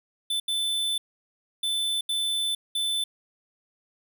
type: tone bursts at uneven times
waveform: square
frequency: 3520 Hz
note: A7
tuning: in tune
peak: -25 dBFS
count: 5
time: 0.3-0.4 / 0.48-0.98 / 1.63-2.01 / 2.09-2.55 / 2.75-3.04 s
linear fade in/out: 5 ms
effects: none